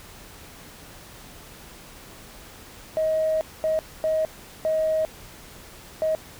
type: tone bursts at uneven times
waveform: sine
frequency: 631 Hz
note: D#5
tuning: 24 cents sharp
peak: -19 dBFS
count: 5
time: 2.97-3.41 / 3.64-3.79 / 4.04-4.25 / 4.65-5.05 / 6.02-6.15 s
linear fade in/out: 0 ms
effects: tanh soft clip ceiling -15 dBFS + pink hiss -45 dBFS RMS until 6.39 s